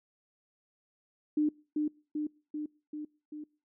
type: tone with echo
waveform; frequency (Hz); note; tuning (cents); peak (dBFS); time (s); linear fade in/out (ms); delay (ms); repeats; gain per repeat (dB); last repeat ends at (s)
sine; 301.3; D4; +44; -24; 1.37-1.49; 5; 390; 5; -3; 3.44
effects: noise-tail reverb RT60 0.4 s tail -25 dB re dry